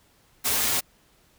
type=noise with comb filter; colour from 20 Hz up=white; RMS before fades=-24 dBFS; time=0.44-0.81 s; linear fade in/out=20 ms; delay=6 ms; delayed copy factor=-0.95; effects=pink hiss -61 dBFS RMS until 1.38 s